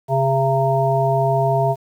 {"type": "harmonic tone with a mistuned harmonic", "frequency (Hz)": 135.3, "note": "C#3", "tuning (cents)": -42, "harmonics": [1, 3, 5, 7], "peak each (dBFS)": [-19, -23, -18, -23], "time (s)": [0.08, 1.76], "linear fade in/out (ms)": 50, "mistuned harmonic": 7, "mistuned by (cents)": -44, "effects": ["8-bit"]}